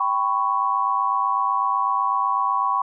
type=tone cluster; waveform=sine; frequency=784 / 1000 / 1108 Hz; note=G5 / B5 / C#6; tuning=0 / +21 / -1 cents; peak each=-27 / -23 / -21 dBFS; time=0-2.82 s; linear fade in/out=5 ms; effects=none

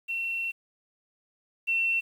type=tone pair in turn; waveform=sine; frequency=2715 / 2704 Hz; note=F7 / E7; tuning=-50 / +43 cents; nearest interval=unison; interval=7 cents; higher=first; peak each=-28 / -23 dBFS; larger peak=second; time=0.08-0.52 / 1.67-2.01 s; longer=first; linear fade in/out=20 ms; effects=9-bit

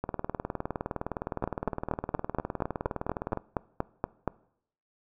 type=two click trains; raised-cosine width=1 ms; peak=-13 / -17 dBFS; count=13 / 66; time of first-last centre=1.44-4.277 / 0.04-3.373 s; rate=4.23 / 19.5 Hz; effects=noise-tail reverb RT60 0.7 s tail -22 dB re dry

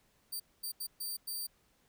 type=tone bursts at uneven times; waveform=10% pulse; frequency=4646 Hz; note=D8; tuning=20 cents flat; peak=-30 dBFS; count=5; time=0.32-0.4 / 0.63-0.72 / 0.8-0.87 / 1-1.17 / 1.27-1.47 s; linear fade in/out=10 ms; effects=pink hiss -71 dBFS RMS until 1.88 s

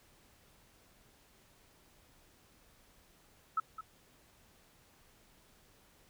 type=tone with echo; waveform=sine; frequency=1302 Hz; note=E6; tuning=22 cents flat; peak=-28 dBFS; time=3.57-3.6 s; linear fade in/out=5 ms; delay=210 ms; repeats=1; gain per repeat=-12 dB; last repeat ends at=3.81 s; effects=pink hiss -65 dBFS RMS until 6.09 s

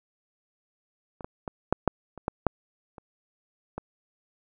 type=clicks; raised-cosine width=1 ms; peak=-26 / -21 / -19 / -7 / -6 / -27 / -12 / -6 / -29 / -19 dBFS; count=10; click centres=1.208 / 1.245 / 1.478 / 1.726 / 1.877 / 2.177 / 2.281 / 2.467 / 2.982 / 3.78 s; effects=none

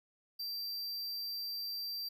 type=tone; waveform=square; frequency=4699 Hz; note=D8; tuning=in tune; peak=-38 dBFS; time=0.39-2.09 s; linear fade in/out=10 ms; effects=13-bit

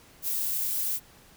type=noise; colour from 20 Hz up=violet; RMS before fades=-29 dBFS; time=0.22-1 s; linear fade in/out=50 ms; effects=pink hiss -55 dBFS RMS until 1.36 s

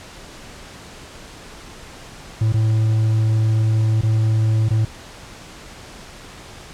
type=tone with dropouts; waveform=triangle; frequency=110 Hz; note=A2; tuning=in tune; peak=-12 dBFS; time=2.41-4.85 s; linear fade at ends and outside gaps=5 ms; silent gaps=2.524-2.54 / 4.012-4.032 / 4.687-4.706 s; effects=pink hiss -39 dBFS RMS until 6.73 s + low-pass 8000 Hz 12 dB/octave

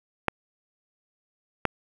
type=clicks; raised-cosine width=0.5 ms; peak=-6 / -6 dBFS; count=2; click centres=0.283 / 1.653 s; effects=7-bit

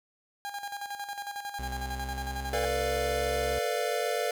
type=tone with tremolo; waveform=30% pulse; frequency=810 Hz; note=G#5; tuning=43 cents flat; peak=-31 dBFS; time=0.45-2.65 s; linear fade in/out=0 ms; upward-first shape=square; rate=11 Hz; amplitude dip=60%
type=tone with pitch glide; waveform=40% pulse; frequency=63.8 to 67.2 Hz; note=C2 to C2; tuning=-43 to +47 cents; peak=-34 dBFS; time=1.59-3.59 s; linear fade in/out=5 ms; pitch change=+90 cents; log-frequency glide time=1.7-2.95 s
type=chord; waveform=square; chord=B half-diminished seventh; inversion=third; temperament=equal with one note detuned; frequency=446.4 / 493.9 / 587.3 / 698.5 Hz; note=A4 / B4 / D5 / F5; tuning=+25 / 0 / 0 / 0 cents; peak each=-34 dBFS; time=2.53-4.31 s; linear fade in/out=2 ms
effects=none

